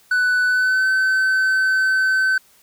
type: tone with pitch glide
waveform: triangle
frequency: 1491 to 1530.3 Hz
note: F#6 to G6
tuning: +13 to -42 cents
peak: -13 dBFS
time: 0.11-2.38 s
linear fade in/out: 5 ms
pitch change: +45 cents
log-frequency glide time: 0.46-0.87 s
effects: white hiss -54 dBFS RMS until 2.62 s